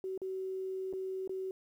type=tone with dropouts; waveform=sine; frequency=378.5 Hz; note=F#4; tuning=39 cents sharp; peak=-35 dBFS; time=0.04-1.51 s; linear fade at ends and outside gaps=1 ms; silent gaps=0.177-0.217 / 0.928-0.935 / 1.276-1.294 s; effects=11-bit